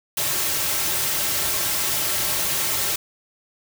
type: noise with comb filter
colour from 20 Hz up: white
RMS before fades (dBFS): -23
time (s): 0.17-2.96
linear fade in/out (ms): 5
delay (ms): 4.1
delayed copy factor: -0.6
effects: none